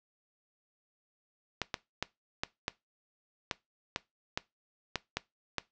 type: clicks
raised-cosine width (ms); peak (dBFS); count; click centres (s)
0.2; -13; 11; 1.617 / 1.742 / 2.026 / 2.435 / 2.681 / 3.512 / 3.961 / 4.375 / 4.957 / 5.17 / 5.583
effects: noise-tail reverb RT60 0.2 s tail -20 dB re dry + low-pass 6000 Hz 12 dB/octave